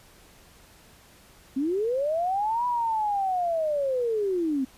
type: linear two-way sweep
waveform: sine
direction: up then down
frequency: 253 to 987.8 to 253 Hz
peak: -23 dBFS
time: 1.56-4.65 s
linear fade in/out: 10 ms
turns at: 2.66 s
effects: pink hiss -54 dBFS RMS until 4.77 s + resampled to 32000 Hz

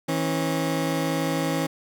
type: tone pair together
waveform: 20% pulse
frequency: 161.79 / 271.6 Hz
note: E3 / C#4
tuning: -32 / -35 cents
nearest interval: major sixth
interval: 897 cents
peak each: -21 dBFS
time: 0.08-1.67 s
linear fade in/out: 10 ms
effects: none

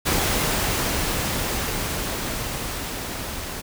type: noise with level ramp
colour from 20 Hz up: pink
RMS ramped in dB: -21 to -32 dBFS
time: 0.05-3.62 s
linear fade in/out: 20 ms
effects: none

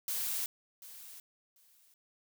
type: noise with echo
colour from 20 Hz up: blue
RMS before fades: -35 dBFS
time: 0.08-0.46 s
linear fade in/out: 2 ms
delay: 740 ms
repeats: 2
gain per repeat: -15 dB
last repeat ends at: 1.94 s
effects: none

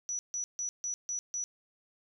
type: tone bursts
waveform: sine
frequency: 5900 Hz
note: F#8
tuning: 6 cents flat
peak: -32 dBFS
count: 6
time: 0.09-1.44 s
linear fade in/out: 0 ms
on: 100 ms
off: 150 ms
effects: none

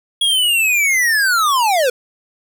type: linear sweep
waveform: square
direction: down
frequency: 3334 to 473 Hz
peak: -13 dBFS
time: 0.21-1.9 s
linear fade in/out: 5 ms
effects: none

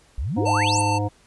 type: exponential sweep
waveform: sine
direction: up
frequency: 51 to 9800 Hz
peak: -23 dBFS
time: 0.18-0.81 s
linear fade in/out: 0 ms
type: harmonic tone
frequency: 103.2 Hz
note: G#2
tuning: 10 cents flat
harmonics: 1 / 3 / 5 / 7 / 9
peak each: -23 / -28 / -30 / -31 / -33 dBFS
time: 0.36-1.09 s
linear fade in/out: 20 ms
type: tone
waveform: square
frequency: 892 Hz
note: A5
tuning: 23 cents sharp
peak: -22 dBFS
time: 0.45-0.99 s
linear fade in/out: 20 ms
effects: pink hiss -56 dBFS RMS until 1.26 s + resampled to 24000 Hz

